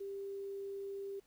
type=tone with quantisation; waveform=sine; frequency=395.4 Hz; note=G4; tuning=15 cents sharp; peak=-40 dBFS; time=0-1.2 s; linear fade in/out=10 ms; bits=11; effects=pink hiss -72 dBFS RMS until 1.26 s